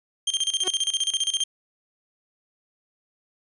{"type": "tone with tremolo", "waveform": "sawtooth", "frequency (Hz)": 3176, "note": "G7", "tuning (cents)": 22, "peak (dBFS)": -17, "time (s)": [0.27, 1.44], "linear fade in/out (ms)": 5, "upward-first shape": "square", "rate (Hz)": 15, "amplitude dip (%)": 80}
{"type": "tone with exponential growth", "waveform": "sawtooth", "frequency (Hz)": 370, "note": "F#4", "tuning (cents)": 0, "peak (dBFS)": -21, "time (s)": [0.59, 0.68], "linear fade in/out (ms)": 2, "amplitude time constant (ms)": 18}
{"effects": ["resampled to 24000 Hz"]}